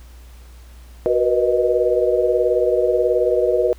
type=chord; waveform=sine; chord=B major seventh; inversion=second; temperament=equal with one note detuned; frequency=370 / 475.4 / 493.9 / 622.3 Hz; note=F#4 / A#4 / B4 / D#5; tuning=0 / +34 / 0 / 0 cents; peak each=-20 dBFS; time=1.06-3.73 s; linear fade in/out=0 ms; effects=added 60 Hz sine -39 dBFS peak until 3.78 s + pink hiss -51 dBFS RMS until 3.78 s